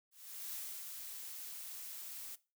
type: noise with ADSR envelope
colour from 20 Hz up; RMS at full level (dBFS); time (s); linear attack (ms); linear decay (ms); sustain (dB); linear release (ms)
blue; -43; 0.11-2.36; 420; 260; -4; 14
effects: noise-tail reverb RT60 0.3 s tail -19 dB re dry